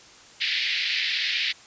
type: band-pass noise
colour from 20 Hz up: pink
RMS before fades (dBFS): -26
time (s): 0.4-1.53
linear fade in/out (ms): 20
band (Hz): 1900 to 4700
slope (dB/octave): 48
effects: white hiss -49 dBFS RMS until 1.66 s + resampled to 16000 Hz